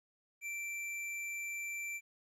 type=tone; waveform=square; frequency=2345 Hz; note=D7; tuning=3 cents flat; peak=-39 dBFS; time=0.41-2.01 s; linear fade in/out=50 ms; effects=low-pass 12000 Hz 12 dB/octave + 13-bit